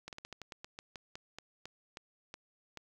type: slowing click train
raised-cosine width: 0.2 ms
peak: -27 dBFS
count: 16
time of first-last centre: 0.08-2.773 s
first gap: 48 ms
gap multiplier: 1.17
effects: 10-bit